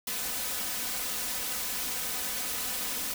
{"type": "noise with comb filter", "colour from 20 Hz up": "white", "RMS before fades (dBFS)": -33, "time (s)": [0.07, 3.14], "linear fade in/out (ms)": 5, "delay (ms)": 4, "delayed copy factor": 0.75, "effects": []}